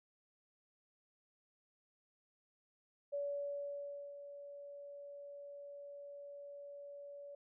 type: tone with ADSR envelope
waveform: sine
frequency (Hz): 570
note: C#5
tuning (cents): +48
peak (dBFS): -36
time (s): 3.12-7.35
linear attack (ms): 20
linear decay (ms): 1000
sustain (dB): -12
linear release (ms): 4
effects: none